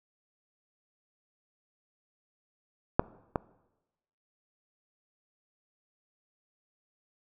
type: clicks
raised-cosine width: 1 ms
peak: -6 / -13 dBFS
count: 2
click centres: 2.995 / 3.358 s
effects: noise-tail reverb RT60 1.0 s tail -21 dB re dry